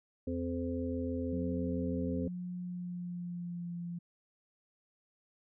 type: harmonic tone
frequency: 86.1 Hz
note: F2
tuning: 24 cents flat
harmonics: 1 / 3 / 5 / 6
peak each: -39 / -35 / -42 / -41 dBFS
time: 0.27-2.28 s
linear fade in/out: 5 ms
type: tone with pitch glide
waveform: sine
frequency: 178.9 to 172.71 Hz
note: F3 to F3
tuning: +42 to -19 cents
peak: -37 dBFS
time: 1.32-3.99 s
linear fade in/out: 10 ms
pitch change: -61 cents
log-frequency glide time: 2.61-3.75 s
effects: none